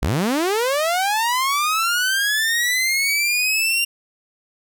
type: linear sweep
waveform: sawtooth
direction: up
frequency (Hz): 47.05 to 2794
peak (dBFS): -14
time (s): 0.02-3.85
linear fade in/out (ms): 10
effects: none